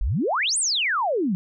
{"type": "exponential two-way sweep", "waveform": "sine", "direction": "up then down", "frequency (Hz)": [38.64, 9510, 169.4], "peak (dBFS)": -20, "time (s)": [0.01, 1.35], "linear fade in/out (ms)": 0, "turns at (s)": 0.58, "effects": []}